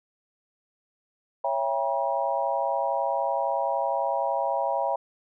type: chord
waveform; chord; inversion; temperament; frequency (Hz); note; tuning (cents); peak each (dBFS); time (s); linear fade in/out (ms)
sine; C# diminished seventh; none; just; 554.4 / 665.2 / 798.3 / 957.9; C#5 / E5 / G5 / Bb5; 0 / +16 / +31 / +47; -29; 1.44-4.96; 5
effects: none